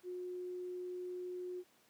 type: tone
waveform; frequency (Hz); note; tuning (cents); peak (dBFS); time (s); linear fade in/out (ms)
sine; 361.2; F#4; -42; -40; 0.03-1.64; 50
effects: pink hiss -69 dBFS RMS until 1.89 s + high-pass 200 Hz 12 dB/octave